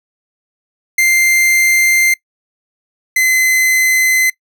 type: tone pair in turn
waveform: 45% pulse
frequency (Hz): 2093 / 2045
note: C7 / C7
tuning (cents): 0 / -40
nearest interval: unison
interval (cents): 40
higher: first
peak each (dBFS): -9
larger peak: neither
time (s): 0.98-2.14 / 3.16-4.3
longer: first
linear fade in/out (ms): 5
effects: noise-tail reverb RT60 0.1 s tail -22 dB re dry